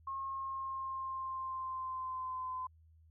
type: tone with pitch glide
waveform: sine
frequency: 1079 to 1023.7 Hz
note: C#6 to C6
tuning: -47 to -38 cents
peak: -37 dBFS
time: 0.07-2.67 s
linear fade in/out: 5 ms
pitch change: -91 cents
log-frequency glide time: 0.26-2.55 s
effects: added 80 Hz sine -60 dBFS peak until 3.1 s